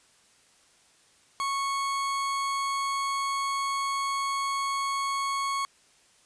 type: tone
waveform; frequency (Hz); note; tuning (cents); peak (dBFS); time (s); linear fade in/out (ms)
40% pulse; 1103; C#6; -9; -26; 1.4-5.65; 0
effects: white hiss -61 dBFS RMS until 6.25 s + resampled to 22050 Hz